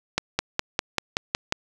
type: accelerating click train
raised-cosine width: 0.2 ms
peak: -4 dBFS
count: 8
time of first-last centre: 0.18-1.524 s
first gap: 210 ms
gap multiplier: 0.97
effects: 7-bit